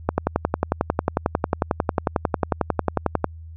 click train, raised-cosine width 1 ms, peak -4 dBFS, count 36, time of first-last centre 0.09-3.243 s, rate 11.1 Hz, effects added 81 Hz sine -36 dBFS peak until 3.56 s

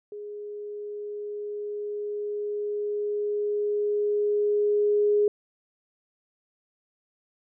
sine tone with level ramp, 415 Hz, G#4, 1 cent flat, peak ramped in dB -35 to -18 dBFS, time 0.12-5.28 s, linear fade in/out 2 ms, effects none

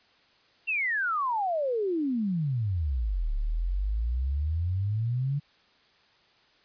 sine exponential two-way sweep, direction down then up, 2766 to 34.77 to 146.6 Hz, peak -25 dBFS, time 0.67-5.4 s, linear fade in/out 20 ms, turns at 3.33 s, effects white hiss -62 dBFS RMS until 6.64 s + resampled to 11025 Hz

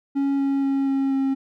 triangle tone with pitch steps, 277.3 / 275.4 / 273.5 / 271.6 / 269.7 Hz, C#4 / C#4 / C#4 / C#4 / C#4, +1 / -11 / -23 / -35 / -47 cents, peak -17 dBFS, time 0.15-1.35 s, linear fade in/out 20 ms, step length 240 ms, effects none

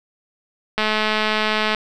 click train, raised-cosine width 0.3 ms, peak -4 dBFS, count 209, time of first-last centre 0.78-1.747 s, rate 215 Hz, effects none

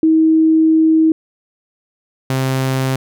sine / sawtooth tone pair in turn, 318.9 / 132.01 Hz, D#4 / C3, +43 / +16 cents, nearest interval octave + minor third, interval 1527 cents, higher first, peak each -8 / -11 dBFS, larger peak first, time 0.03-1.12 / 2.3-2.96 s, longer first, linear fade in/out 2 ms, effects none

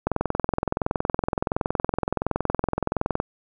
click train, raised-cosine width 1 ms, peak -8 dBFS, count 68, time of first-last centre 0.07-3.201 s, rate 21.4 Hz, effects none

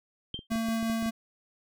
sine tone with exponential decay, 3156 Hz, G7, 11 cents sharp, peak -30 dBFS, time 0.34-0.47 s, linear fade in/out 2 ms, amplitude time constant 27 ms
clicks, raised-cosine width 3 ms, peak -29 dBFS, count 9, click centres 0.344 / 0.391 / 0.518 / 0.557 / 0.686 / 0.828 / 0.899 / 1.026 / 1.061 s
square tone with tremolo, 226 Hz, A3, 47 cents sharp, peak -27 dBFS, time 0.5-1.11 s, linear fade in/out 20 ms, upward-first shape triangle, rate 5.5 Hz, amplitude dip 25%
effects none

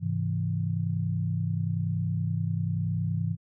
sine chord, Ab augmented, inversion none, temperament equal with one note detuned, 103.83 / 133.72 / 164.81 Hz, Ab2 / C3 / E3, 0 / +38 / 0 cents, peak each -29 / -33 / -29 dBFS, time 0-3.37 s, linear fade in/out 50 ms, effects none

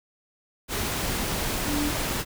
sine tone in noise, 293.7 Hz, D4, in tune, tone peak -26 dBFS, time 1.66-1.93 s, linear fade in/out 50 ms, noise pink, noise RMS -28 dBFS, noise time 0.68-2.25 s, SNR -1 dB, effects none

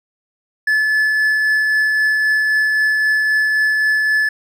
triangle tone with tremolo, 1728 Hz, A6, 32 cents flat, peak -10 dBFS, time 0.67-4.29 s, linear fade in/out 5 ms, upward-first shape triangle, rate 3.8 Hz, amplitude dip 25%, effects none

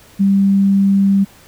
sine tone, 196.7 Hz, G3, 6 cents sharp, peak -9 dBFS, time 0.19-1.25 s, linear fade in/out 20 ms, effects pink hiss -45 dBFS RMS until 1.47 s

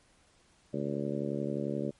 harmonic tone, 71.4 Hz, D2, 48 cents flat, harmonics 2 / 3 / 4 / 5 / 6 / 7 / 8, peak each -38 / -36 / -38 / -38 / -40 / -42 / -40 dBFS, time 0.73-1.91 s, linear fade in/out 10 ms, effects pink hiss -65 dBFS RMS until 1.99 s + MP3 48 kbps

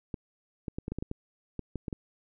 clicks, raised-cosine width 3 ms, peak -21 dBFS, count 12, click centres 0.142 / 0.682 / 0.785 / 0.881 / 0.92 / 0.986 / 1.025 / 1.114 / 1.593 / 1.757 / 1.882 / 1.928 s, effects none

